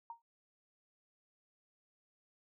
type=tone with exponential decay; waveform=sine; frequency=929 Hz; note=A#5; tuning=6 cents flat; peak=-40 dBFS; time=0.1-0.22 s; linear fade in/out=2 ms; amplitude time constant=24 ms; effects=none